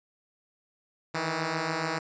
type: beating tone pair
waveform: 5% pulse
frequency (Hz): 155.56 / 162.66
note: D#3 / E3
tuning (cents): 0 / -23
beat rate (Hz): 7.1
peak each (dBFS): -23 / -18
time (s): 1.14-1.99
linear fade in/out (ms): 10
effects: resampled to 16000 Hz